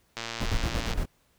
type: click train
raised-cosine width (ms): 0.2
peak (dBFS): -16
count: 89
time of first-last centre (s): 0.17-0.935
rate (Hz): 115
type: noise with tremolo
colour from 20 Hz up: brown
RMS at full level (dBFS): -26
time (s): 0.4-1.06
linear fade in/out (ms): 10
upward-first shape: square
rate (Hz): 8.7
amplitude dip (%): 60
effects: pink hiss -67 dBFS RMS until 1.38 s